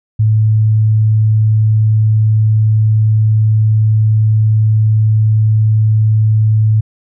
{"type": "tone", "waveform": "sine", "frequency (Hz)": 108.7, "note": "A2", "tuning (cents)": -21, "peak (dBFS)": -7, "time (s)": [0.19, 6.81], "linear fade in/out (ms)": 10, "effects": []}